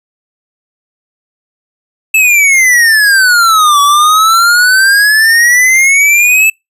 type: exponential two-way sweep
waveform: square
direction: down then up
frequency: 2637 to 1136 to 2637 Hz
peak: -5 dBFS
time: 2.14-6.5 s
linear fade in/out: 5 ms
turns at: 3.81 s
effects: noise-tail reverb RT60 0.2 s tail -26 dB re dry + resampled to 32000 Hz